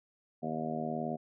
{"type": "harmonic tone", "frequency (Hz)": 78.9, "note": "D#2", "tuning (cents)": 25, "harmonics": [2, 3, 4, 5, 6, 7, 8, 9], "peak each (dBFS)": [-41, -37, -46, -42, -49, -44, -41, -39], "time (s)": [0.42, 1.17], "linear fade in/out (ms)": 20, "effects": []}